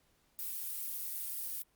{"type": "noise", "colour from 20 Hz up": "violet", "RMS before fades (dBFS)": -39, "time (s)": [0.39, 1.62], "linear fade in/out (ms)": 0, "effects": ["pink hiss -72 dBFS RMS until 1.75 s", "Opus 48 kbps"]}